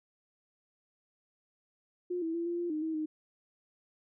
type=tone with pitch steps; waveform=sine; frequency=356.3 / 326.4 / 338.5 / 344.8 / 347.1 / 307.6 / 320 / 309.8 Hz; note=F4 / E4 / E4 / F4 / F4 / D#4 / D#4 / D#4; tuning=+35 / -17 / +46 / -22 / -11 / -20 / +49 / -7 cents; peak=-31 dBFS; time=2.1-3.06 s; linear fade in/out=10 ms; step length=120 ms; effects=none